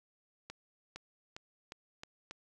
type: accelerating click train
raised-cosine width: 0.2 ms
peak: -27 dBFS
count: 6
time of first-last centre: 0.5-2.31 s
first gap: 460 ms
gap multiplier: 0.88
effects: none